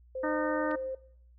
sine tone with pitch glide, 520 to 525.4 Hz, C5 to C5, -11 to +7 cents, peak -33 dBFS, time 0.15-0.95 s, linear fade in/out 5 ms, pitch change +18 cents, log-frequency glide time 0.42-0.65 s
harmonic tone, 305.3 Hz, D#4, 33 cents flat, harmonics 1 / 2 / 3 / 4 / 5 / 6, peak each -32 / -35 / -37 / -38 / -39 / -40 dBFS, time 0.23-0.76 s, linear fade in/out 10 ms
clicks, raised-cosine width 0.3 ms, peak -38 / -33 dBFS, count 2, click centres 0.709 / 0.714 s
effects noise-tail reverb RT60 0.6 s tail -19 dB re dry + added 60 Hz sine -55 dBFS peak until 1.38 s

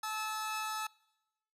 sawtooth tone pair together, 867.6 / 1300 Hz, A5 / E6, -25 / -24 cents, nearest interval perfect fifth, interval 701 cents, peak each -35 / -34 dBFS, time 0.03-0.87 s, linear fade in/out 5 ms, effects noise-tail reverb RT60 0.9 s tail -23 dB re dry + resampled to 32000 Hz

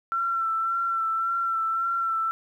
sine tone with vibrato, 1347 Hz, E6, 37 cents sharp, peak -23 dBFS, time 0.12-2.31 s, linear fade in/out 0 ms, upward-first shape sine, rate 1.8 Hz, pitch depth 25 cents each way, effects 10-bit

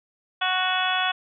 harmonic tone with a mistuned harmonic, 370 Hz, F#4, in tune, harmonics 2 / 3 / 4 / 5 / 6 / 7 / 8 / 9, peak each -27 / -29 / -27 / -33 / -38 / -30 / -33 / -28 dBFS, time 0.41-1.12 s, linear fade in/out 10 ms, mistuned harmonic 9, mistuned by +29 cents, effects none

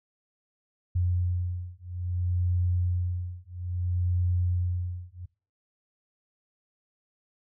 sine beating tone pair, 88.8 / 89.4 Hz, F2 / F2, +29 / +41 cents, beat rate 0.6 Hz, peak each -28 dBFS, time 0.95-5.26 s, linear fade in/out 10 ms, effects noise-tail reverb RT60 0.4 s tail -25 dB re dry

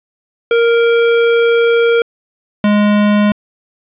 square tone pair in turn, 466.1 / 207.6 Hz, A#4 / G#3, 0 / 0 cents, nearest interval octave + major second, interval 1400 cents, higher first, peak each -9 dBFS, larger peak neither, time 0.51-2.02 / 2.64-3.32 s, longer first, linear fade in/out 2 ms, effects resampled to 8000 Hz + 8-bit

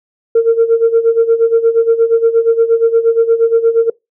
sine tone with tremolo, 458.3 Hz, A#4, 29 cents flat, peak -3 dBFS, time 0.35-3.9 s, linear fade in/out 5 ms, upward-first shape sine, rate 8.5 Hz, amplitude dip 80%, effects noise-tail reverb RT60 0.2 s tail -25 dB re dry + tanh soft clip ceiling -2 dBFS

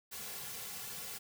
white noise with comb filter, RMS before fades -44 dBFS, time 0.11-1.19 s, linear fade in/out 20 ms, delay 3.2 ms, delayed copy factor -0.9, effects none

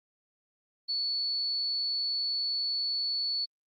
sine tone, 4435 Hz, C#8, in tune, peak -28 dBFS, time 0.88-3.46 s, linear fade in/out 20 ms, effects Opus 32 kbps

